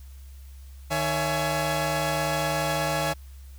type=tone cluster; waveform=sawtooth; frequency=154.4 / 558 / 669 / 841 Hz; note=D#3 / C#5 / E5 / G#5; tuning=-13 / +11 / +25 / +22 cents; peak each=-26 dBFS; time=0.9-3.14 s; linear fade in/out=20 ms; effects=added 67 Hz sine -41 dBFS peak until 3.58 s + white hiss -58 dBFS RMS until 3.58 s